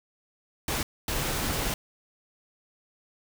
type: noise bursts at uneven times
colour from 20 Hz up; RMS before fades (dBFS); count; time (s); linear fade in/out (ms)
pink; -29; 2; 0.68-0.83 / 1.08-1.74; 2
effects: none